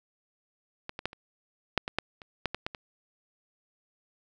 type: clicks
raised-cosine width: 0.3 ms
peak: -20 / -21 / -13 / -29 / -7 / -17 / -10 / -29 / -12 / -16 / -15 / -23 dBFS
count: 12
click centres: 0.894 / 0.991 / 1.056 / 1.131 / 1.777 / 1.879 / 1.986 / 2.218 / 2.457 / 2.546 / 2.665 / 2.748 s
effects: none